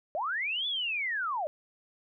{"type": "linear two-way sweep", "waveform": "sine", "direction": "up then down", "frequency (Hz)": [563, 3500, 563], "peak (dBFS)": -29, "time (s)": [0.15, 1.47], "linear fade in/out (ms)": 0, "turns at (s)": 0.67, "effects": []}